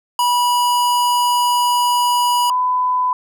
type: tone pair in turn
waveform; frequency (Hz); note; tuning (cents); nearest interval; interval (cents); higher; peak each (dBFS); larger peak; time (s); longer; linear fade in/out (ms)
square / sine; 975 / 1002.4; B5 / B5; -23 / +25; unison; 48; second; -14; neither; 0.19-2.5 / 2.5-3.13; first; 2
effects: none